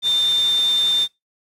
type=tone in noise; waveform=sine; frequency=3595 Hz; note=A7; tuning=36 cents sharp; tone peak=-15 dBFS; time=0.02-1.08 s; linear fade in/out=50 ms; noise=white; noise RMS=-31 dBFS; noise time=0.02-1.08 s; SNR=+13 dB; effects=noise-tail reverb RT60 0.2 s tail -21 dB re dry + low-pass 9000 Hz 12 dB/octave